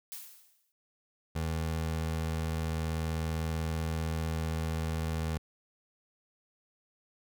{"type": "noise with exponential decay", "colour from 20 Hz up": "blue", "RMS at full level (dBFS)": -40, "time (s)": [0.12, 0.72], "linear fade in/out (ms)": 0, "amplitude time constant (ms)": 130}
{"type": "tone", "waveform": "25% pulse", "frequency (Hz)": 80.4, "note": "E2", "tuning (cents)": -43, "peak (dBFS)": -27, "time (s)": [1.35, 5.38], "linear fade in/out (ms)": 10}
{"effects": []}